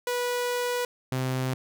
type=tone pair in turn; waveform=sawtooth; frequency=489.4 / 129.63 Hz; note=B4 / C3; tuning=-16 / -16 cents; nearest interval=octave + major seventh; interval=2300 cents; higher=first; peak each=-22 dBFS; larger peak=neither; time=0.07-0.85 / 1.12-1.54 s; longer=first; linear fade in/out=2 ms; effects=none